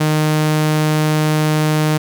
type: tone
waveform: sawtooth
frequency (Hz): 153.9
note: D#3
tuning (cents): -19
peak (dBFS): -9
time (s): 0-1.98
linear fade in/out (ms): 10
effects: none